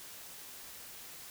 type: silence
effects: white hiss -49 dBFS RMS until 1.3 s